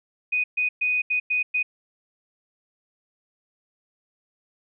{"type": "tone bursts at uneven times", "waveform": "sine", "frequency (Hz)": 2489, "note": "D#7", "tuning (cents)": 0, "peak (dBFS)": -20, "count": 6, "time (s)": [[0.32, 0.44], [0.57, 0.69], [0.81, 1.02], [1.1, 1.2], [1.3, 1.43], [1.54, 1.63]], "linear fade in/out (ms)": 10, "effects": []}